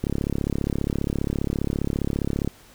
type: click train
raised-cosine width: 3 ms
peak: -11 dBFS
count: 86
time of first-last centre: 0.04-2.476 s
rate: 34.9 Hz
effects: pink hiss -51 dBFS RMS until 2.74 s